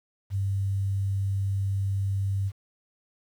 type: tone with quantisation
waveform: sine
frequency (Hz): 98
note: G2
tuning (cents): 0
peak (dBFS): -24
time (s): 0.3-2.52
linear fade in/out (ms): 50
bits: 9
effects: none